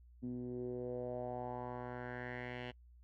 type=tone with low-pass filter sweep; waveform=10% pulse; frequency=123.47 Hz; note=B2; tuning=in tune; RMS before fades=-43 dBFS; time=0.22-2.72 s; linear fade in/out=20 ms; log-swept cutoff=250 to 2800 Hz; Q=3.6; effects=noise-tail reverb RT60 0.1 s tail -25 dB re dry + added 60 Hz sine -58 dBFS peak until 3.03 s